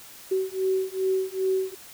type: beating tone pair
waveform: sine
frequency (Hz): 377.6 / 380.1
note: F#4 / F#4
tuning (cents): +35 / +47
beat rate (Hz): 2.5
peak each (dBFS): -26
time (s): 0.31-1.75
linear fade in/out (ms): 10
effects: white hiss -46 dBFS RMS until 1.93 s